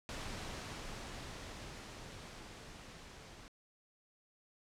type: noise with level ramp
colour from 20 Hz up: pink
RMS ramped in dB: -43 to -54 dBFS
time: 0.09-3.48 s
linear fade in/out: 0 ms
effects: low-pass 7000 Hz 12 dB/octave